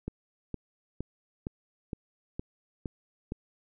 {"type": "click train", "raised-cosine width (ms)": 3, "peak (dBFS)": -21, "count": 8, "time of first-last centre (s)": [0.08, 3.321], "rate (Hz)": 2.16, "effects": []}